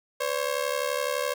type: ring-modulated tone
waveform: sawtooth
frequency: 539 Hz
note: C#5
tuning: 49 cents flat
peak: -19 dBFS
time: 0.2-1.34 s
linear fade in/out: 10 ms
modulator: 35.9 Hz
effects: none